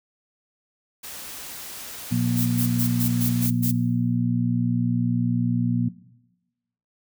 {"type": "noise", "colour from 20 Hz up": "white", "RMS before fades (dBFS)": -37, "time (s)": [1.03, 3.47], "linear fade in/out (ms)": 10}
{"type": "harmonic tone", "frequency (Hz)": 60, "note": "B1", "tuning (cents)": -49, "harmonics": [2, 3, 4], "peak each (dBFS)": [-24, -24, -24], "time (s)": [2.11, 5.89], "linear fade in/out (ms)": 10}
{"type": "noise bursts", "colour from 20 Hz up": "violet", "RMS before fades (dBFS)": -27, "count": 7, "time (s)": [2.36, 3.72], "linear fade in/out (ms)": 20, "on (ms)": 100, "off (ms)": 110}
{"effects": ["noise-tail reverb RT60 1.0 s tail -18 dB re dry"]}